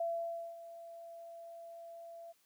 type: tone with ADSR envelope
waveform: sine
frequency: 674 Hz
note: E5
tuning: 38 cents sharp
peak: -32 dBFS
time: 0-2.33 s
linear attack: 5 ms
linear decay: 550 ms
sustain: -15 dB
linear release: 23 ms
effects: white hiss -72 dBFS RMS until 2.45 s + high-pass 80 Hz 12 dB/octave